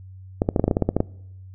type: clicks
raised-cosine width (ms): 2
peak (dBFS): -5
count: 12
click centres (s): 0.419 / 0.489 / 0.562 / 0.596 / 0.641 / 0.68 / 0.712 / 0.769 / 0.823 / 0.89 / 0.966 / 1.004
effects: noise-tail reverb RT60 0.8 s tail -23 dB re dry + added 94 Hz sine -39 dBFS peak until 1.54 s